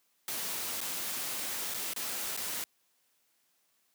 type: noise with dropouts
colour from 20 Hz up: white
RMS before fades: -36 dBFS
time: 0.28-2.64 s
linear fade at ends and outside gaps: 1 ms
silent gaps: 0.806-0.813 / 1.74-1.744 / 1.935-1.962 / 2.366-2.374 s
effects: white hiss -73 dBFS RMS until 3.94 s + high-pass 150 Hz 12 dB/octave